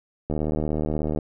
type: click train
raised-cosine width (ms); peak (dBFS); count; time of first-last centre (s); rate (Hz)
2; -13; 69; 0.3-1.188; 76.6
effects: none